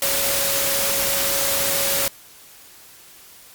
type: tone in noise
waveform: sine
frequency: 554.4 Hz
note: C#5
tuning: in tune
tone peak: -28 dBFS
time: 0.02-2.08 s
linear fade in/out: 2 ms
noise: white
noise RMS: -21 dBFS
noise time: 0.02-2.08 s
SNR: -10 dB
effects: white hiss -46 dBFS RMS until 3.54 s + Opus 48 kbps